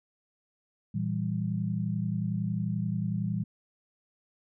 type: chord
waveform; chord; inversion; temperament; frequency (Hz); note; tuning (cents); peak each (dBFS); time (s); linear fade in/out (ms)
sine; E diminished; second; equal with one note detuned; 114.87 / 164.81 / 196; Bb2 / E3 / G3; -25 / 0 / 0; -32; 0.94-3.44; 10
effects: none